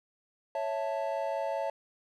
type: chord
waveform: triangle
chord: A major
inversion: first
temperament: equal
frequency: 554.4 / 659.3 / 880 Hz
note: C#5 / E5 / A5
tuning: 0 / 0 / 0 cents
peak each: -32 / -32 / -34 dBFS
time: 0.55-1.7 s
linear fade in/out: 2 ms
effects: none